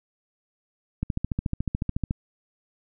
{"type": "click train", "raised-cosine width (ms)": 5, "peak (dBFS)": -13, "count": 16, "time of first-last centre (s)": [1.03, 2.109], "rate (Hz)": 13.9, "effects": []}